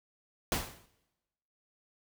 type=noise with exponential decay; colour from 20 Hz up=pink; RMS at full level=-28 dBFS; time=0.52-0.86 s; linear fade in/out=1 ms; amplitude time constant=73 ms; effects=noise-tail reverb RT60 1.0 s tail -20 dB re dry